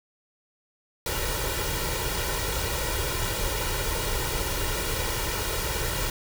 pink noise with comb filter, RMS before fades -28 dBFS, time 1.06-6.1 s, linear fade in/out 2 ms, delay 2.1 ms, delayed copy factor +0.7, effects none

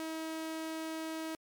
sawtooth tone, 320 Hz, D#4, 49 cents sharp, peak -33 dBFS, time 0-1.35 s, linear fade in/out 0 ms, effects MP3 96 kbps

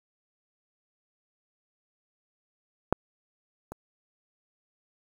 clicks, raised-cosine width 1 ms, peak -7 / -24 dBFS, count 2, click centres 2.926 / 3.72 s, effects 7-bit

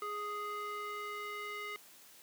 square tone with band-pass filter sweep, 415.3 Hz, G#4, in tune, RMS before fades -41 dBFS, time 0.02-1.76 s, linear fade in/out 0 ms, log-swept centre 1200 to 2000 Hz, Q 2, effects white hiss -58 dBFS RMS until 2.22 s + high-pass 150 Hz 12 dB/octave

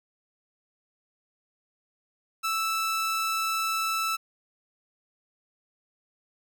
sawtooth tone, 1318.5 Hz, E6, in tune, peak -22 dBFS, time 2.43-4.17 s, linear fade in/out 20 ms, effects none

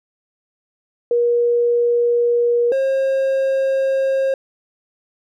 sine / triangle tone pair in turn, 476.9 / 536.7 Hz, A#4 / C5, +39 / +44 cents, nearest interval major second, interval 205 cents, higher second, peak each -13 dBFS, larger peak neither, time 1.11-2.72 / 2.72-4.34 s, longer second, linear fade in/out 2 ms, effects none

